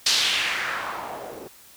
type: noise with low-pass filter sweep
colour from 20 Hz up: blue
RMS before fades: -26 dBFS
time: 0.06-1.48 s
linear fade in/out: 5 ms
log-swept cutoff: 4900 to 410 Hz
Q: 2.2
effects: white hiss -50 dBFS RMS until 1.76 s